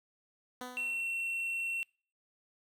10% pulse tone with exponential decay, 250 Hz, B3, 21 cents sharp, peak -30 dBFS, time 0.61-1.21 s, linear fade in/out 1 ms, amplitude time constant 130 ms
triangle tone, 2715 Hz, F7, 50 cents flat, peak -31 dBFS, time 0.77-1.83 s, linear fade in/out 0 ms
effects noise-tail reverb RT60 0.4 s tail -26 dB re dry

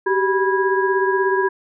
sine tone cluster, 382.5 / 399 / 980 / 1645 Hz, G4 / G4 / B5 / G#6, -42 / +31 / -14 / -17 cents, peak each -18 / -25 / -21 / -23 dBFS, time 0.06-1.49 s, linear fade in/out 10 ms, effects none

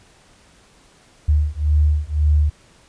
sine beating tone pair, 74 / 75.9 Hz, D2 / D#2, +14 / -42 cents, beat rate 1.9 Hz, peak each -17 dBFS, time 1.28-2.5 s, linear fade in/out 10 ms, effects pink hiss -52 dBFS RMS until 2.88 s + resampled to 22050 Hz

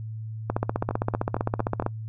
two click trains, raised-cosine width 1 ms, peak -14 / -10 dBFS, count 5 / 22, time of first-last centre 0.91-1.823 / 0.5-1.864 s, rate 4.38 / 15.4 Hz, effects noise-tail reverb RT60 0.1 s tail -25 dB re dry + added 110 Hz sine -32 dBFS peak until 2.08 s

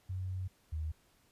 sine tone pair in turn, 93 / 78.2 Hz, F#2 / D#2, +9 / +9 cents, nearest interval minor third, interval 300 cents, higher first, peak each -35 / -34 dBFS, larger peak second, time 0.09-0.48 / 0.72-0.92 s, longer first, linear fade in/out 10 ms, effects pink hiss -69 dBFS RMS until 1.31 s + resampled to 32000 Hz

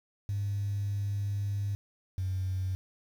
sine tone pair in turn, 101 / 93.76 Hz, G#2 / F#2, -48 / +23 cents, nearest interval minor second, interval 129 cents, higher first, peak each -28 dBFS, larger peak neither, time 0.29-1.75 / 2.18-2.75 s, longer first, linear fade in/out 0 ms, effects tanh soft clip ceiling -25 dBFS + 9-bit

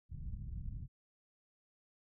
pink low-pass noise, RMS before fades -43 dBFS, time 0.09-0.88 s, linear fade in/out 50 ms, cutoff 150 Hz, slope 24 dB/octave, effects none

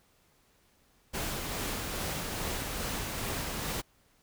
pink noise with tremolo, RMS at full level -34 dBFS, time 1.13-3.82 s, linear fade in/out 20 ms, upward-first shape sine, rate 2.4 Hz, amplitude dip 25%, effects pink hiss -67 dBFS RMS until 4.22 s

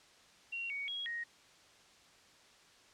sine tone with pitch steps, 2749 / 2240 / 3304 / 1873 Hz, F7 / C#7 / G#7 / A#6, -28 / +18 / -10 / +8 cents, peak -37 dBFS, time 0.52-1.24 s, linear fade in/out 10 ms, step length 180 ms, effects white hiss -62 dBFS RMS until 2.93 s + low-pass 6000 Hz 12 dB/octave

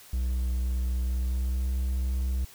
triangle tone with pitch glide, 62.3 to 63.94 Hz, B1 to C2, +16 to -39 cents, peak -23 dBFS, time 0.13-2.45 s, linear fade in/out 5 ms, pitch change +45 cents, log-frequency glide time 1.09-1.79 s, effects white hiss -51 dBFS RMS until 2.54 s

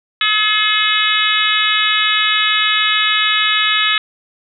harmonic tone with a mistuned harmonic, 426.5 Hz, G#4, 46 cents sharp, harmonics 3 / 4 / 5 / 6 / 7 / 8 / 9, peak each -20 / -20 / -20 / -20 / -20 / -20 / -20 dBFS, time 0.21-3.98 s, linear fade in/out 2 ms, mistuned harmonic 9, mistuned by -21 cents, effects none

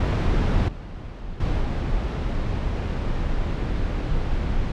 brown noise with level steps, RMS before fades -19 / -34 / -22 / -24 dBFS, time 0-4.72 s, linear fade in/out 5 ms, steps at 0.68 / 1.4 / 1.6 s, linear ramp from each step 5 ms, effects low-pass 4000 Hz 12 dB/octave

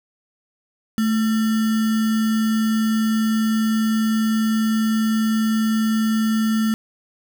sine tone with sample-and-hold, 220 Hz, A3, in tune, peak -16 dBFS, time 0.98-6.74 s, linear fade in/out 0 ms, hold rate 1575 Hz, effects none

